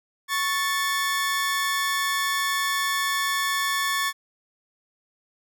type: tone pair together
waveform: sawtooth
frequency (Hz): 1106 / 1757.4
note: C#6 / A6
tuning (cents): -4 / -3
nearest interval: minor sixth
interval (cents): 801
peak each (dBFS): -22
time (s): 0.28-4.13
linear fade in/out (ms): 50
effects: none